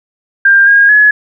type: tone with pitch steps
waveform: sine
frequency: 1595 / 1628 / 1695 Hz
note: G6 / G#6 / G#6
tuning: +30 / -35 / +35 cents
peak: -3 dBFS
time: 0.45-1.11 s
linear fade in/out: 5 ms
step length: 220 ms
effects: none